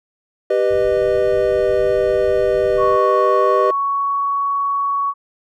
triangle chord, G augmented, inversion none, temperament equal with one note detuned, 392 / 493.9 / 615.1 Hz, G4 / B4 / D#5, 0 / 0 / -20 cents, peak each -16 dBFS, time 0.5-3.71 s, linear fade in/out 5 ms
pink low-pass noise, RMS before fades -35 dBFS, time 0.69-2.97 s, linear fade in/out 20 ms, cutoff 170 Hz, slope 24 dB/octave
sine tone with pitch glide, 1112 to 1119.7 Hz, C#6 to C#6, +5 to +17 cents, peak -16 dBFS, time 2.77-5.14 s, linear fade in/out 50 ms, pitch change +12 cents, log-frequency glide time 3.64-4.24 s
effects none

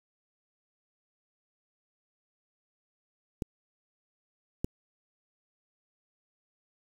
clicks, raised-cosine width 3 ms, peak -18 / -16 dBFS, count 2, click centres 3.422 / 4.645 s, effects 7-bit

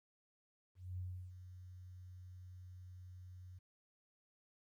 sine tone with ADSR envelope, 91.1 Hz, F#2, 26 cents flat, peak -40 dBFS, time 0.75-3.59 s, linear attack 230 ms, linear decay 330 ms, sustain -11 dB, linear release 11 ms, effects 13-bit

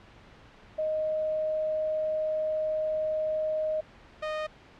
sine / sawtooth tone pair in turn, 622.3 / 617.3 Hz, D#5 / D#5, 0 / -14 cents, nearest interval unison, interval 14 cents, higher first, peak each -26 dBFS, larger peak neither, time 0.78-3.81 / 4.22-4.47 s, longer first, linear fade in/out 10 ms, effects pink hiss -53 dBFS RMS until 4.79 s + low-pass 3000 Hz 12 dB/octave

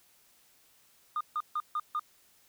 sine tone bursts, 1218 Hz, D#6, 37 cents flat, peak -27 dBFS, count 5, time 1.16-1.995 s, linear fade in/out 2 ms, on 47 ms, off 150 ms, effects tanh soft clip ceiling -26 dBFS + white hiss -64 dBFS RMS until 2.48 s

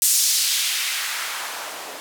blue noise with band-pass filter sweep, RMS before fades -23 dBFS, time 0.02-2 s, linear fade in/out 0 ms, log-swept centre 7500 to 450 Hz, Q 1.1, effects none

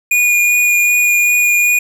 square tone with vibrato, 2442 Hz, D#7, 33 cents flat, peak -10 dBFS, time 0.11-1.79 s, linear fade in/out 5 ms, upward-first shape sine, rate 2.6 Hz, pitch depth 10 cents each way, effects none

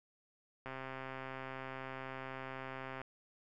click train, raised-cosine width 0.5 ms, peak -29 dBFS, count 312, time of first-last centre 0.66-3.016 s, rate 132 Hz, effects none

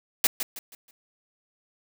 white noise with echo, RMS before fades -20 dBFS, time 0.24-0.27 s, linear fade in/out 2 ms, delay 160 ms, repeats 4, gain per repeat -9 dB, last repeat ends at 0.91 s, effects none

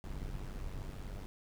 brown noise with amplitude modulation, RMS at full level -39 dBFS, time 0.04-1.26 s, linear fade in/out 0 ms, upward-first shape sine, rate 96.6 Hz, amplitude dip 65%, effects none

